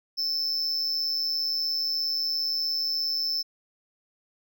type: tone with amplitude modulation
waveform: triangle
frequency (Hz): 5274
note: E8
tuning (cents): 0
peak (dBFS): -21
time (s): 0.17-3.43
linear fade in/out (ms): 20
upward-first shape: sine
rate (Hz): 157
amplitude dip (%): 65
effects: none